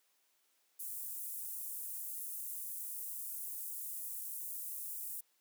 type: high-pass noise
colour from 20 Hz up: pink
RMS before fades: -43 dBFS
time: 0.79-5.21 s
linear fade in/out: 10 ms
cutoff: 10000 Hz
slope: 24 dB/octave
effects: white hiss -75 dBFS RMS until 5.4 s + high-pass 300 Hz 12 dB/octave